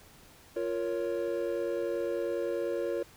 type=chord; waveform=triangle; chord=Bb minor; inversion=second; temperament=equal with one note detuned; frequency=349.2 / 466.2 / 556.3 Hz; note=F4 / Bb4 / Db5; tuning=0 / 0 / +6 cents; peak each=-32 dBFS; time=0.56-3.03 s; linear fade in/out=5 ms; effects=pink hiss -56 dBFS RMS until 3.16 s